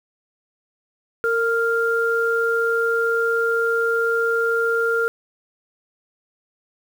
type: tone pair together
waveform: sine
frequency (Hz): 458.9 / 1396.9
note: A#4 / F6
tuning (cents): -27 / 0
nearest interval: octave + perfect fifth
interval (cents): 1927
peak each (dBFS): -20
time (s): 1.24-5.08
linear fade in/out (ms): 0
effects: 7-bit